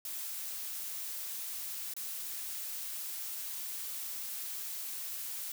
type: noise with dropouts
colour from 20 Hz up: blue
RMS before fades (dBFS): -40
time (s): 0.05-5.52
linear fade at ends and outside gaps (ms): 2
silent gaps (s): 1.938-1.965
effects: none